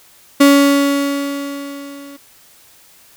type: tone with level ramp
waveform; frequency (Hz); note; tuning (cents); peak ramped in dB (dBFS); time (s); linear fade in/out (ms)
35% pulse; 281.3; C#4; +26; -3 to -32; 0.4-2.17; 10
effects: white hiss -47 dBFS RMS until 3.16 s